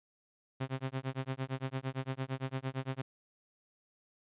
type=tone with tremolo; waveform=sawtooth; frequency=132.4 Hz; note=C3; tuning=21 cents sharp; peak=-28 dBFS; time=0.6-3.02 s; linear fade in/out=10 ms; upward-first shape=sine; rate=8.8 Hz; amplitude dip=100%; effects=resampled to 8000 Hz